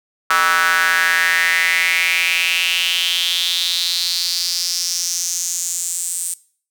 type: tone with high-pass filter sweep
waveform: square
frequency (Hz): 87.31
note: F2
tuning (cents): 0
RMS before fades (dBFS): -18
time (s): 0.3-6.34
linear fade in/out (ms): 5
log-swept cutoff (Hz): 1300 to 8600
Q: 4.9
effects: noise-tail reverb RT60 0.5 s tail -21 dB re dry